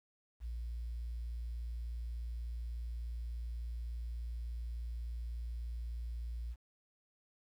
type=tone; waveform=sine; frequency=58.27 Hz; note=A#1; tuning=in tune; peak=-37 dBFS; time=0.4-6.56 s; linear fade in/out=50 ms; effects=tanh soft clip ceiling -34 dBFS + 11-bit